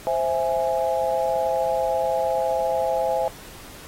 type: chord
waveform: sine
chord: C augmented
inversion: none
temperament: equal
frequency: 523.3 / 659.3 / 830.6 Hz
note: C5 / E5 / G#5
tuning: 0 / 0 / 0 cents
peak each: -24 / -24 / -25 dBFS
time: 0.07-3.28 s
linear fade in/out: 0 ms
effects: pink hiss -43 dBFS RMS until 3.87 s + AAC 48 kbps